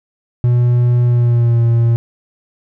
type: tone with pitch glide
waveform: triangle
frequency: 121.6 to 116.78 Hz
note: B2 to A#2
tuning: -26 to +4 cents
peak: -7 dBFS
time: 0.44-1.96 s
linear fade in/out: 0 ms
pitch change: -70 cents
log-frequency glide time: 1.04-1.62 s
effects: none